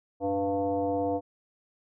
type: tone with frequency modulation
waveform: sine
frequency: 493.9 Hz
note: B4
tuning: in tune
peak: -25 dBFS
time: 0.2-1.21 s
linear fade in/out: 50 ms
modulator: 201 Hz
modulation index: 1.3
effects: none